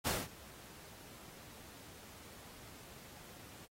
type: noise with ADSR envelope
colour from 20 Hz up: pink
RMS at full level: -33 dBFS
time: 0.04-3.67 s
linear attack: 33 ms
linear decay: 200 ms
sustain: -22 dB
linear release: 21 ms
effects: high-pass 60 Hz 12 dB/octave + AAC 48 kbps